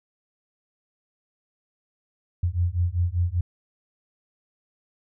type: beating tone pair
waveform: sine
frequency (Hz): 85.3 / 90.4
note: F2 / F#2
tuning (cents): -40 / -40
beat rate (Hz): 5.1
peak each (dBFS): -24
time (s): 2.43-3.41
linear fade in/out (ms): 5
effects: none